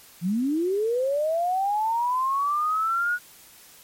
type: linear sweep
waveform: sine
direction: up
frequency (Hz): 161.7 to 1466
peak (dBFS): -21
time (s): 0.21-3.19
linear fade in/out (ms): 50
effects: white hiss -50 dBFS RMS until 3.83 s + MP3 64 kbps